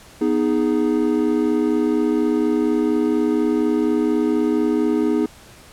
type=chord; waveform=triangle; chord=G# minor; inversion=first; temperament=equal; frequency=246.9 / 311.1 / 415.3 Hz; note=B3 / D#4 / G#4; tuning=0 / 0 / 0 cents; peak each=-19 / -17 / -20 dBFS; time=0.21-5.26 s; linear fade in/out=5 ms; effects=pink hiss -45 dBFS RMS until 5.72 s + low-pass 12000 Hz 12 dB/octave